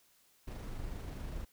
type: noise with amplitude modulation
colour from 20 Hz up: brown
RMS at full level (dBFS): -40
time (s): 0.47-1.45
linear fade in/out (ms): 10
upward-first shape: sine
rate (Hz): 24.8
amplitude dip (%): 30
effects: white hiss -68 dBFS RMS until 1.52 s